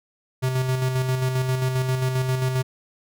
square tone with tremolo, 129.4 Hz, C3, 19 cents flat, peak -20 dBFS, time 0.42-2.63 s, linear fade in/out 20 ms, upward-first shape square, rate 7.5 Hz, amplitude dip 40%, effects none

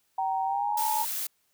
sine tone, 932.3 Hz, A#5, in tune, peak -30 dBFS, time 0.18-1.05 s, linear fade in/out 5 ms
sine tone with pitch glide, 770 to 864.3 Hz, G5 to A5, -31 to -31 cents, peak -27 dBFS, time 0.18-1.03 s, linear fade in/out 5 ms, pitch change +200 cents, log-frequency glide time 0.45-0.82 s
blue noise, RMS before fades -32 dBFS, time 0.77-1.27 s, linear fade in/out 5 ms
effects white hiss -71 dBFS RMS until 1.53 s

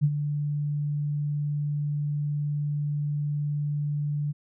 sine tone with ADSR envelope, 146.83 Hz, D3, in tune, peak -16 dBFS, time 0.01-4.33 s, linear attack 31 ms, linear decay 52 ms, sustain -9 dB, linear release 25 ms, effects none

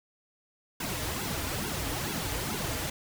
pink noise with flanger, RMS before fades -33 dBFS, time 0.8-2.9 s, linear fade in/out 5 ms, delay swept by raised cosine 1.6 to 5.5 ms, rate 2.3 Hz, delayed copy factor -1, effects none

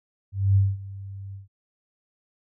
sine tone with ADSR envelope, 98 Hz, G2, in tune, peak -14 dBFS, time 0.32-1.48 s, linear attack 240 ms, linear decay 210 ms, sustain -20 dB, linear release 140 ms, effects none

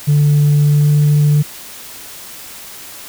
sine tone with pitch glide, 146.5 to 147.69 Hz, D3 to D3, -4 to +10 cents, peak -6 dBFS, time 0.07-1.43 s, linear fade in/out 20 ms, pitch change +14 cents, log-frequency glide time 0.73-0.9 s, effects tanh soft clip ceiling -6 dBFS + white hiss -33 dBFS RMS until 3.08 s

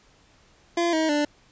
25% pulse tone with pitch steps, 342.3 / 317.5 / 294.6 Hz, F4 / D#4 / D4, -35 / +35 / +6 cents, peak -17 dBFS, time 0.77-1.25 s, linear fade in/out 5 ms, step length 160 ms, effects pink hiss -58 dBFS RMS until 1.51 s + resampled to 16000 Hz

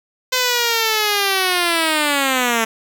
5% pulse linear sweep, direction down, 513 to 221.2 Hz, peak -4 dBFS, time 0.32-2.65 s, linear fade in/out 10 ms, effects none

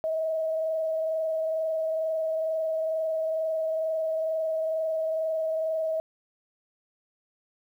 sine tone with frequency modulation, 639 Hz, D#5, 46 cents sharp, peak -25 dBFS, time 0.04-6 s, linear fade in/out 0 ms, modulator 22.2 Hz, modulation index 0.42, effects 10-bit

